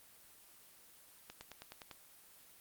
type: accelerating click train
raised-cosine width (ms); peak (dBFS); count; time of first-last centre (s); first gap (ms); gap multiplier
0.2; -30; 7; 1.3-1.912; 110; 0.97
effects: white hiss -61 dBFS RMS until 2.6 s + Opus 24 kbps